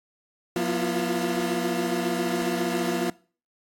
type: tone cluster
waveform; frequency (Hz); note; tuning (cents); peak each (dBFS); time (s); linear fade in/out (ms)
30% pulse; 179.3 / 242.8 / 336.7 / 351.3; F3 / B3 / E4 / F4; +46 / -29 / +37 / +10; -27; 0.56-3.1; 2
effects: noise-tail reverb RT60 0.4 s tail -22 dB re dry + AAC 64 kbps